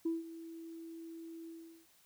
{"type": "tone with ADSR envelope", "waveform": "sine", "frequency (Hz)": 329.6, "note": "E4", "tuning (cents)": 0, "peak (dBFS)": -29, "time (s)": [0.05, 1.87], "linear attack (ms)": 9, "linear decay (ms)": 170, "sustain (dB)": -16, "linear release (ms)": 390, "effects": ["tanh soft clip ceiling -27 dBFS", "white hiss -67 dBFS RMS until 2.05 s"]}